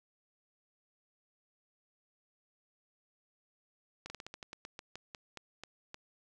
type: slowing click train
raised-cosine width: 0.2 ms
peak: -27 dBFS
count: 15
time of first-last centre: 4.06-5.944 s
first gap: 40 ms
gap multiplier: 1.17
effects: none